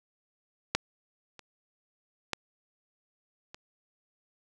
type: clicks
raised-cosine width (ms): 0.2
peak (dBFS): -7 / -29 / -12 / -26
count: 4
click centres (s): 0.75 / 1.393 / 2.333 / 3.545
effects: none